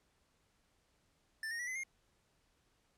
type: tone with pitch steps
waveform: square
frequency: 1773 / 1855.8 / 1942.4 / 2033 / 2128 Hz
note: A6 / A#6 / B6 / B6 / C7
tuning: +13 / -8 / -29 / +50 / +29 cents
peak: -39 dBFS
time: 1.43-1.835 s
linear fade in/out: 2 ms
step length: 81 ms
effects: pink hiss -75 dBFS RMS until 2.97 s + low-pass 10000 Hz 12 dB/octave